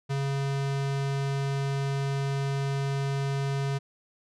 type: tone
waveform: square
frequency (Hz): 138.2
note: C#3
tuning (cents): -5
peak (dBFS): -27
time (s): 0.09-3.79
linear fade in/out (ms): 20
effects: low-pass 7000 Hz 12 dB/octave